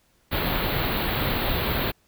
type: band-stop noise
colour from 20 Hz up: pink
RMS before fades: -25 dBFS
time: 0.31-1.92 s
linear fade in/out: 20 ms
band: 4400 to 12000 Hz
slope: 96 dB/octave
effects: pink hiss -64 dBFS RMS until 2.07 s